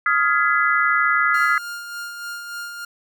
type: chord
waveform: sine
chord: F half-diminished seventh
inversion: third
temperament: just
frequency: 1257.2 / 1396.9 / 1676.3 / 2012 Hz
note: Eb6 / F6 / Ab6 / Cb7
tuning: +18 / 0 / +16 / +32 cents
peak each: -20 / -20 / -22 / -22 dBFS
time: 0.06-1.58 s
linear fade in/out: 2 ms
type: tone with tremolo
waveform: 45% pulse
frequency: 1408 Hz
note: F6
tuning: 14 cents sharp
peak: -28 dBFS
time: 1.34-2.85 s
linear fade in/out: 5 ms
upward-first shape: sine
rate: 3.4 Hz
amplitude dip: 40%
effects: none